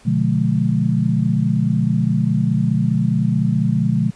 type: chord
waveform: sine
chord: B diminished seventh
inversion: none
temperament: just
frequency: 123.47 / 148.16 / 177.8 / 213.4 Hz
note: B2 / D3 / F3 / Ab3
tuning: 0 / +16 / +31 / +47 cents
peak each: -20 dBFS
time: 0.05-4.11 s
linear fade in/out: 20 ms
effects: pink hiss -49 dBFS RMS until 4.15 s + resampled to 22050 Hz